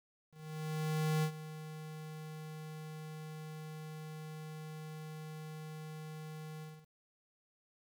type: tone with ADSR envelope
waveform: square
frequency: 155.56 Hz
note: D#3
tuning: in tune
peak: -30 dBFS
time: 0.31-6.87 s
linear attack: 920 ms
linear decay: 81 ms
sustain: -15 dB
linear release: 250 ms
effects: 11-bit